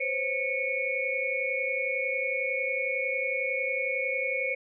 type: tone cluster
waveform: sine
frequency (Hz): 511 / 542 / 2211 / 2413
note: C5 / C#5 / C#7 / D7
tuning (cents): -41 / -39 / -5 / +46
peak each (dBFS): -34 / -34 / -29 / -35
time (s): 0-4.55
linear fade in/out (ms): 10
effects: none